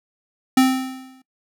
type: tone with exponential decay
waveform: square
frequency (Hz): 260.7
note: C4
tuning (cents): -6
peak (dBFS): -10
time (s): 0.57-1.22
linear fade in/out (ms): 5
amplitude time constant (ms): 140
effects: noise-tail reverb RT60 0.1 s tail -20 dB re dry